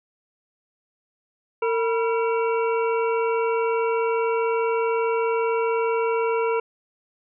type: harmonic tone with a mistuned harmonic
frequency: 455.6 Hz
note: A#4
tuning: 40 cents flat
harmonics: 1 / 2 / 3 / 5 / 6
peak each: -21 / -27 / -31 / -35 / -37 dBFS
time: 1.62-6.6 s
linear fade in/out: 5 ms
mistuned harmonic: 2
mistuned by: +110 cents
effects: none